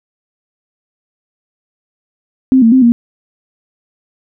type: tone with pitch steps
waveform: sine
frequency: 261.3 / 227.2 / 260.4 / 235.9 Hz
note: C4 / A#3 / C4 / A#3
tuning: -2 / -44 / -8 / +21 cents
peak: -4 dBFS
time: 2.52-2.92 s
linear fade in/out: 0 ms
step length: 100 ms
effects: none